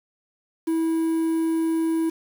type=tone with quantisation; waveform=triangle; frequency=325.5 Hz; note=E4; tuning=22 cents flat; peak=-18 dBFS; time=0.67-2.1 s; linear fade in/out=10 ms; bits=7; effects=none